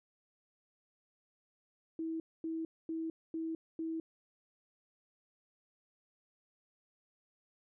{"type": "tone bursts", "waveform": "sine", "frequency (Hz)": 324.3, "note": "E4", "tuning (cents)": -28, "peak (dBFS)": -35, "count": 5, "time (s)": [1.99, 4], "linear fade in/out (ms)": 2, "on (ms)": 210, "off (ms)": 240, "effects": []}